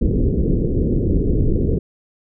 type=low-pass noise; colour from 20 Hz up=pink; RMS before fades=-17 dBFS; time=0.01-1.79 s; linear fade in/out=10 ms; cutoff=460 Hz; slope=48 dB/octave; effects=none

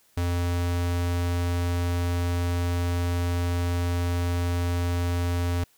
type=tone; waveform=square; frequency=87.31 Hz; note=F2; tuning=in tune; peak=-24 dBFS; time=0.17-5.64 s; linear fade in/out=5 ms; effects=white hiss -62 dBFS RMS until 5.77 s

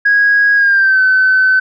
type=tone with pitch glide; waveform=sine; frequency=1650 to 1521.8 Hz; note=G#6 to F#6; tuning=-12 to +48 cents; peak=-6 dBFS; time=0.05-1.6 s; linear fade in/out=10 ms; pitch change=-140 cents; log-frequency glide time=0.56-1.01 s; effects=tanh soft clip ceiling -3 dBFS

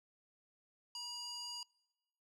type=tone with band-pass filter; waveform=square; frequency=961 Hz; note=B5; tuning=48 cents flat; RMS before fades=-45 dBFS; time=0.95-1.63 s; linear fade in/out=2 ms; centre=5000 Hz; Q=3; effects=noise-tail reverb RT60 1.0 s tail -25 dB re dry

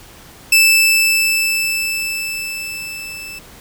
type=tone with level ramp; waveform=sawtooth; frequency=2637 Hz; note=E7; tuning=in tune; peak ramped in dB=-4 to -26 dBFS; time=0.52-3.39 s; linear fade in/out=5 ms; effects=pink hiss -41 dBFS RMS until 3.6 s

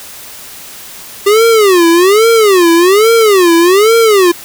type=tone with vibrato; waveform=square; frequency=392 Hz; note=G4; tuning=in tune; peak=-5 dBFS; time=1.26-4.32 s; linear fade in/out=10 ms; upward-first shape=sine; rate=1.2 Hz; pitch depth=280 cents each way; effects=white hiss -30 dBFS RMS until 4.44 s

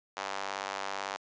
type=tone with high-pass filter; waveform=square; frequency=49 Hz; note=G1; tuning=in tune; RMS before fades=-37 dBFS; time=0.17-1.17 s; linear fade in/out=0 ms; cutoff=830 Hz; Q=1.4; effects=resampled to 16000 Hz + 10-bit

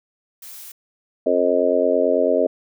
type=noise; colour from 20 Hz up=blue; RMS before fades=-38 dBFS; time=0.42-0.72 s; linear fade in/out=5 ms
type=harmonic tone; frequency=89.1 Hz; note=F2; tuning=35 cents sharp; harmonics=3 / 4 / 5 / 6 / 7; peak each=-24 / -25 / -21 / -21 / -19 dBFS; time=1.26-2.47 s; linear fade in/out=5 ms
effects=none

